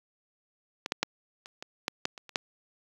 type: clicks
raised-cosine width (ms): 0.2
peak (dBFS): -15 / -9 / -7 / -27 / -22 / -10 / -9 / -26 / -29 / -9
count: 10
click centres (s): 0.861 / 0.921 / 1.03 / 1.459 / 1.625 / 1.881 / 2.054 / 2.178 / 2.293 / 2.358
effects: high-pass 150 Hz 12 dB/octave + 8-bit